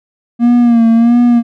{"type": "tone with vibrato", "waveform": "triangle", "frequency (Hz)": 234.6, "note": "A#3", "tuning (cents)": 11, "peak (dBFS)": -3, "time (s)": [0.39, 1.43], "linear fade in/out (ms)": 50, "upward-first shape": "sine", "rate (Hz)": 1.5, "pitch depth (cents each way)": 53, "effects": []}